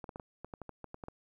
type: clicks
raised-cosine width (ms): 1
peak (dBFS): -29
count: 12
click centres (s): 0.042 / 0.092 / 0.159 / 0.198 / 0.446 / 0.538 / 0.617 / 0.693 / 0.843 / 0.944 / 1.038 / 1.084
effects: 11-bit